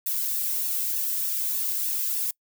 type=noise with flanger; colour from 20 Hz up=violet; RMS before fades=-27 dBFS; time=0.06-2.31 s; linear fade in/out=5 ms; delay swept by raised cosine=1.1 to 1.95 ms; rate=3.3 Hz; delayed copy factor=+0.65; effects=noise-tail reverb RT60 0.1 s tail -25 dB re dry